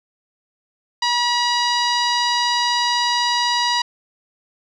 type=tone with low-pass filter; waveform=sawtooth; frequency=964 Hz; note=B5; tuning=42 cents flat; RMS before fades=-19 dBFS; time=1.02-3.82 s; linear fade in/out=5 ms; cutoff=4700 Hz; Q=3.6; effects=none